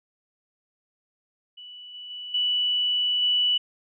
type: tone with level steps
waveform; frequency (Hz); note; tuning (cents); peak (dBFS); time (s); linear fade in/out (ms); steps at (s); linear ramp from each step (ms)
sine; 2960; F#7; 0; -40 / -37 / -34 / -21 / -19; 1.57-3.58; 10; 1.94 / 2.1 / 2.34 / 3.22; 5
effects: none